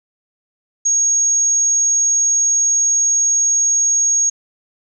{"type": "tone", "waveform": "sine", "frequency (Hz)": 6580, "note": "G#8", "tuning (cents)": -17, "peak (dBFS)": -12, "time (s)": [0.85, 4.3], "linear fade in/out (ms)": 10, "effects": []}